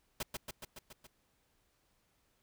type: noise with echo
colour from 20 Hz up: pink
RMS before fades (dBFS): -37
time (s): 0.2-0.23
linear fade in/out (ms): 5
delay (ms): 140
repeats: 6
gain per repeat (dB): -3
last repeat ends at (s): 1.07
effects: pink hiss -75 dBFS RMS until 2.42 s